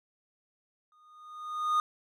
triangle tone with exponential growth, 1230 Hz, D#6, 20 cents flat, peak -20 dBFS, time 0.92-1.8 s, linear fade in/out 1 ms, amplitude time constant 190 ms, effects none

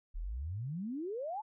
sine exponential sweep, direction up, 35.06 to 900 Hz, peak -36 dBFS, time 0.14-1.42 s, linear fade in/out 20 ms, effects none

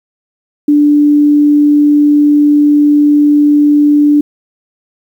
sine tone, 293.7 Hz, D4, in tune, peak -4 dBFS, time 0.68-4.21 s, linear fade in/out 5 ms, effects 7-bit

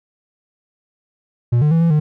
triangle tone with pitch steps, 119.8 / 150 / 164.5 / 167.5 / 151.7 Hz, A#2 / D3 / E3 / E3 / D#3, +48 / +37 / -3 / +28 / -44 cents, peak -9 dBFS, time 1.52-2 s, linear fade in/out 10 ms, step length 96 ms, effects none

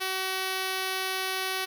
5% pulse tone, 377.9 Hz, F#4, 37 cents sharp, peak -17 dBFS, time 0-1.66 s, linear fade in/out 20 ms, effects none

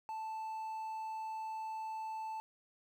triangle tone with quantisation, 880 Hz, A5, in tune, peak -37 dBFS, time 0.09-2.4 s, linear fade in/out 0 ms, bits 11, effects none

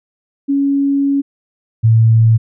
sine tone pair in turn, 278.9 / 112.75 Hz, C#4 / A2, +11 / +43 cents, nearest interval octave + major third, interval 1568 cents, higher first, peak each -11 / -6 dBFS, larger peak second, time 0.48-1.22 / 1.83-2.38 s, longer first, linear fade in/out 20 ms, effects none

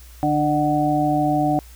harmonic tone with a mistuned harmonic, 148.9 Hz, D3, 24 cents sharp, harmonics 1 / 2 / 4 / 5, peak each -25 / -20 / -26 / -20 dBFS, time 0.23-1.59 s, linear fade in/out 0 ms, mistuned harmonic 4, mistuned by +22 cents, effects added 60 Hz sine -41 dBFS peak until 1.75 s + white hiss -49 dBFS RMS until 1.75 s

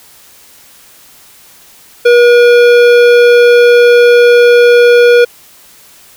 sine tone with hard clipping, 481 Hz, B4, 46 cents flat, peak -4 dBFS, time 2.05-5.25 s, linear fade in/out 10 ms, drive 14 dB, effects white hiss -40 dBFS RMS until 6.16 s

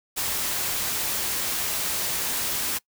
white noise, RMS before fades -27 dBFS, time 0.16-2.79 s, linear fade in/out 20 ms, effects noise-tail reverb RT60 0.1 s tail -23 dB re dry

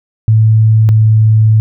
sine tone pair in turn, 110 / 109.38 Hz, A2 / A2, 0 / -10 cents, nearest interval unison, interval 10 cents, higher first, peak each -4 dBFS, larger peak neither, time 0.28-0.89 / 0.89-1.6 s, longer second, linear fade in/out 0 ms, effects none

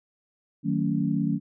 sine chord, D# half-diminished seventh, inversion none, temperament just, 155.56 / 186.68 / 224 / 280 Hz, D#3 / F#3 / A3 / C#4, 0 / +16 / +31 / +18 cents, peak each -28 dBFS, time 0.63-1.4 s, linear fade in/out 50 ms, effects none

